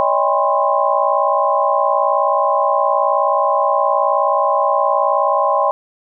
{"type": "tone cluster", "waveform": "sine", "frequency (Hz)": [567, 627, 806, 1011, 1070], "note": ["C#5", "D#5", "G5", "B5", "C6"], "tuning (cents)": [39, 13, 48, 40, 38], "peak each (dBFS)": -19, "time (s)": [0, 5.71], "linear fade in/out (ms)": 0, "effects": []}